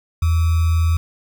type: tone with sample-and-hold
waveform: sine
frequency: 82.41 Hz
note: E2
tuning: in tune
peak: -13 dBFS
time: 0.22-0.97 s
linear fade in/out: 5 ms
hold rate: 1225 Hz
effects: none